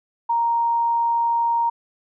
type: tone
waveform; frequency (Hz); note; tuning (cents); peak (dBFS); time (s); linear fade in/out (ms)
sine; 933; A#5; +1; -17; 0.29-1.7; 10
effects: none